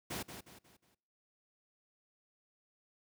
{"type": "noise with echo", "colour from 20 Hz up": "pink", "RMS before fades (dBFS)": -40, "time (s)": [0.1, 0.23], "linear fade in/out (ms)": 10, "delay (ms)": 180, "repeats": 4, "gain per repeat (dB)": -8, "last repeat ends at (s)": 0.95, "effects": ["noise-tail reverb RT60 0.8 s tail -24 dB re dry", "high-pass 80 Hz 12 dB/octave"]}